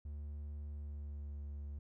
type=tone with pitch glide; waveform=triangle; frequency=73.42 to 72.12 Hz; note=D2 to D2; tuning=0 to -31 cents; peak=-40 dBFS; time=0.05-1.79 s; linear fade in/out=5 ms; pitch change=-31 cents; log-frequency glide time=0.64-1.41 s; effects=none